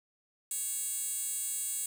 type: tone with high-pass filter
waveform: 10% pulse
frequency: 556 Hz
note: C#5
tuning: 5 cents sharp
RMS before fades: -35 dBFS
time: 0.51-1.86 s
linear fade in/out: 2 ms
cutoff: 8500 Hz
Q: 2.3
effects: none